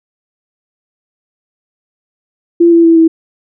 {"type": "tone with pitch steps", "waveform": "sine", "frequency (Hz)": [340.7, 335.6, 330.6, 325.7], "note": ["F4", "E4", "E4", "E4"], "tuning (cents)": [-43, 31, 5, -21], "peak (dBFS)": -3, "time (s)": [2.6, 3.08], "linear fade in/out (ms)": 10, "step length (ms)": 120, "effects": []}